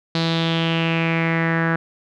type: tone with low-pass filter sweep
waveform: sawtooth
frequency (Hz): 164.81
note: E3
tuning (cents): 0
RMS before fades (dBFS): -20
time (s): 0.15-1.76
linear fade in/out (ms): 2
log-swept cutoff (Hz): 4200 to 1600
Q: 4.8
effects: none